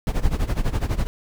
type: noise with tremolo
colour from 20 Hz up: brown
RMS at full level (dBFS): -18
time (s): 0.07-1.07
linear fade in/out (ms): 0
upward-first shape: sine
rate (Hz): 12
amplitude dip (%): 85
effects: none